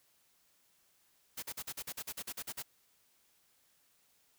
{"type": "noise bursts", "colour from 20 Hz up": "white", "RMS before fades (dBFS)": -41, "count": 13, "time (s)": [1.37, 2.626], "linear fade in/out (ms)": 10, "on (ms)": 56, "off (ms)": 44, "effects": ["white hiss -71 dBFS RMS until 4.38 s"]}